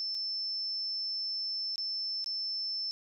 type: tone with dropouts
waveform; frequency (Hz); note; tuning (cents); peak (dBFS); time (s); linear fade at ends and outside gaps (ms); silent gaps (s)
sine; 5300; E8; +9; -32; 0-2.91; 0; 0.146-0.15 / 1.758-1.78 / 2.243-2.261
effects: none